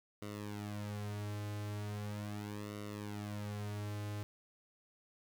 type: tone with flanger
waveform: sawtooth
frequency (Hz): 103.83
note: G#2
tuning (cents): 0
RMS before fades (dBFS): -42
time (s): 0.22-4.23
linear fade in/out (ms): 0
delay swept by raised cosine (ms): 1.2 to 4.3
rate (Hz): 0.39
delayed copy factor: -1
effects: 11-bit